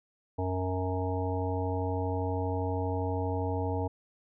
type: harmonic tone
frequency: 92.5 Hz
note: F#2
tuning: in tune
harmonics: 1 / 3 / 5 / 7 / 9 / 10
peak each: -31 / -36 / -35 / -39 / -38 / -42 dBFS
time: 0.38-3.88 s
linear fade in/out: 10 ms
effects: none